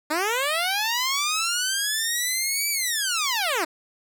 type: linear two-way sweep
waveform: 10% pulse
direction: up then down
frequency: 291.7 to 2329 to 291.7 Hz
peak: -14 dBFS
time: 0.1-3.65 s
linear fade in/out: 10 ms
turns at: 2.7 s
effects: none